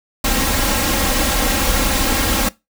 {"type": "noise with comb filter", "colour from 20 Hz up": "pink", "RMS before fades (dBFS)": -17, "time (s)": [0.24, 2.49], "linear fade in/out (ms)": 5, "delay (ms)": 3.7, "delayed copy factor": 0.7, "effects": ["noise-tail reverb RT60 0.2 s tail -20 dB re dry"]}